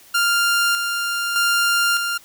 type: tone with tremolo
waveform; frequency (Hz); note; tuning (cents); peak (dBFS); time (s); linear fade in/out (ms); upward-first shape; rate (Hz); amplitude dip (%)
sawtooth; 1396.9; F6; 0; -12; 0.14-2.18; 10; square; 0.82; 45
effects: white hiss -48 dBFS RMS until 2.24 s